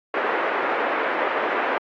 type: band-pass noise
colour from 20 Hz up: pink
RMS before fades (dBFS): -24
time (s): 0.14-1.78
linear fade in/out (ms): 2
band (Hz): 390 to 2100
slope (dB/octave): 24
effects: AAC 32 kbps